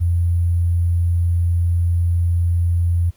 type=tone with sample-and-hold; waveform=sine; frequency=86.1 Hz; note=F2; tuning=24 cents flat; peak=-14 dBFS; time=0-3.11 s; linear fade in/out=20 ms; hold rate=11025 Hz; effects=pink hiss -58 dBFS RMS until 3.16 s